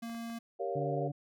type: tone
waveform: square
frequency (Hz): 231.2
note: A#3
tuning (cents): -14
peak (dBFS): -39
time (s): 0.02-0.39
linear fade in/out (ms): 10
type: clicks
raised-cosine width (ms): 0.5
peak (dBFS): -39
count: 3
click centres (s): 0.097 / 0.148 / 0.3
type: chord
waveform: sine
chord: G half-diminished seventh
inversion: none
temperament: equal with one note detuned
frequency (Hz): 392 / 466.2 / 559.5 / 698.5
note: G4 / Bb4 / Db5 / F5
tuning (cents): 0 / 0 / +16 / 0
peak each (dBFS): -38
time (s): 0.59-1.09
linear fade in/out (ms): 20
type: harmonic tone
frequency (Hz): 144.7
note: D3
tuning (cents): -25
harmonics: 1 / 2 / 4 / 5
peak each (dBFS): -35 / -41 / -47 / -49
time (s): 0.75-1.12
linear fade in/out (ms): 10
effects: none